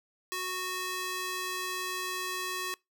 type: tone with high-pass filter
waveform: square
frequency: 368.7 Hz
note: F#4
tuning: 6 cents flat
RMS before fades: -35 dBFS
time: 0.32-2.74 s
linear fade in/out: 0 ms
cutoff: 960 Hz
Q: 0.52
effects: noise-tail reverb RT60 0.2 s tail -24 dB re dry